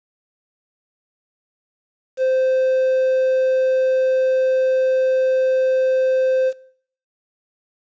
triangle tone with quantisation, 520 Hz, C5, 11 cents flat, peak -13 dBFS, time 2.17-6.53 s, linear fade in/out 50 ms, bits 7, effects noise-tail reverb RT60 0.6 s tail -21 dB re dry + resampled to 16000 Hz

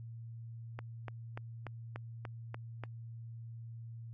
click train, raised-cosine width 0.5 ms, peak -27 dBFS, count 8, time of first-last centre 0.79-2.837 s, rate 3.42 Hz, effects added 115 Hz sine -44 dBFS peak until 4.13 s + AAC 32 kbps

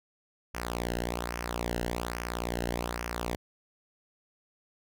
sawtooth tone with flanger, 59.3 Hz, A#1, 30 cents sharp, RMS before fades -34 dBFS, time 0.54-3.36 s, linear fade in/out 10 ms, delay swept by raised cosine 0.25 to 0.87 ms, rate 1.2 Hz, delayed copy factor -0.75, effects none

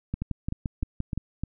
two click trains, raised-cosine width 5 ms, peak -16 / -17 dBFS, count 7 / 5, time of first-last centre 0.14-1.176 / 0.22-1.436 s, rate 5.79 / 3.29 Hz, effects none

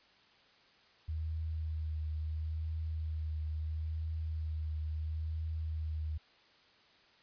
sine tone with vibrato, 78.6 Hz, D#2, 18 cents sharp, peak -34 dBFS, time 1.08-6.18 s, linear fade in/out 10 ms, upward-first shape triangle, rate 0.74 Hz, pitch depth 28 cents each way, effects white hiss -64 dBFS RMS until 7.22 s + resampled to 11025 Hz

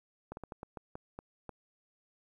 slowing click train, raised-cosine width 1 ms, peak -28 dBFS, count 9, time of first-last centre 0.32-1.493 s, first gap 51 ms, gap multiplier 1.29, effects 11-bit

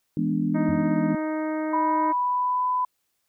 sine chord, E dominant seventh, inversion none, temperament equal with one note detuned, 164.81 / 207.7 / 246.9 / 295 Hz, E3 / G#3 / B3 / D4, 0 / 0 / 0 / +8 cents, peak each -27 dBFS, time 0.17-1.15 s, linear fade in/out 2 ms
harmonic tone, 311.1 Hz, D#4, in tune, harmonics 1 / 2 / 3 / 4 / 5 / 6 / 7, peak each -26 / -31 / -36 / -40 / -42 / -44 / -44 dBFS, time 0.54-2.13 s, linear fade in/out 20 ms
sine tone with exponential decay, 92.5 Hz, F#2, in tune, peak -29 dBFS, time 0.69-1.04 s, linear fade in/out 0 ms, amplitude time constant 74 ms
sine tone with pitch glide, 980 to 1001.2 Hz, B5 to B5, -14 to +23 cents, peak -21 dBFS, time 1.73-2.85 s, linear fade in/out 5 ms, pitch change +37 cents, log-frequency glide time 1.95-2.68 s
effects white hiss -74 dBFS RMS until 3.28 s

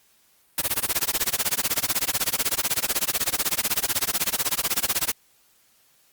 white noise with tremolo, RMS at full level -21 dBFS, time 0.58-5.12 s, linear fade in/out 2 ms, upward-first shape sine, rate 16 Hz, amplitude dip 100%, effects white hiss -61 dBFS RMS until 6.12 s + Opus 48 kbps

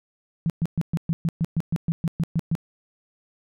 sine tone bursts, 164.81 Hz, E3, in tune, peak -19 dBFS, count 14, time 0.46-2.552 s, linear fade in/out 0 ms, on 38 ms, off 120 ms, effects none

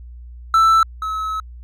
triangle tone pair in turn, 1325 / 1290.3 Hz, E6 / E6, +9 / -37 cents, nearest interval unison, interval 46 cents, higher first, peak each -8 / -19 dBFS, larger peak first, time 0.54-0.83 / 1.02-1.4 s, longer second, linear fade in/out 2 ms, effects added 60 Hz sine -34 dBFS peak until 1.63 s

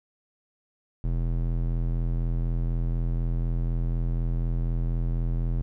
square tone with band-pass filter, 42.03 Hz, E1, 34 cents sharp, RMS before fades -26 dBFS, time 1.04-5.62 s, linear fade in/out 0 ms, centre 94 Hz, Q 0.92, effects none

